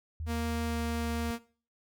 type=tone with pitch glide; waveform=sine; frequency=79.7 to 76.41 Hz; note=D#2 to D#2; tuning=+42 to -31 cents; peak=-34 dBFS; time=0.2-1.31 s; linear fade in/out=0 ms; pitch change=-73 cents; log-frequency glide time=0.58-0.94 s
type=tone; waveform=sawtooth; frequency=233.1 Hz; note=A#3; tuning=in tune; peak=-28 dBFS; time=0.26-1.39 s; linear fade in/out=50 ms
effects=noise-tail reverb RT60 0.4 s tail -18 dB re dry